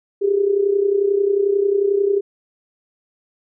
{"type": "tone with amplitude modulation", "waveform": "sine", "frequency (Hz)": 400, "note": "G4", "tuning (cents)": 35, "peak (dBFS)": -11, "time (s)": [0.21, 2.21], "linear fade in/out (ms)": 20, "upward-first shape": "sine", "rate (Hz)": 31.2, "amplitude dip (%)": 70, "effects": []}